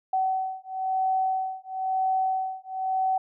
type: beating tone pair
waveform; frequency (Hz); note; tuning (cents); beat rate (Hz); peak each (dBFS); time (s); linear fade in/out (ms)
sine; 757 / 758; F#5 / F#5; +39 / +42; 1; -27; 0.13-3.18; 5
effects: none